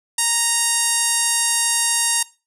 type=tone with low-pass filter; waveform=5% pulse; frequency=932.3 Hz; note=A#5; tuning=in tune; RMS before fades=-19 dBFS; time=0.18-2.23 s; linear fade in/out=5 ms; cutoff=9700 Hz; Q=2.9; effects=noise-tail reverb RT60 0.3 s tail -20 dB re dry